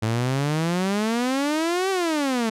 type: exponential two-way sweep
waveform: sawtooth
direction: up then down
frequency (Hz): 107.5 to 391.5 to 216.7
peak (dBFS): -17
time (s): 0.02-2.5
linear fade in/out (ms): 10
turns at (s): 1.9
effects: low-pass 10000 Hz 12 dB/octave